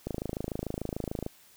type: click train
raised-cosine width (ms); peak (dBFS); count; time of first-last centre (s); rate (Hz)
2; -19; 33; 0.07-1.264; 26.8
effects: white hiss -58 dBFS RMS until 1.56 s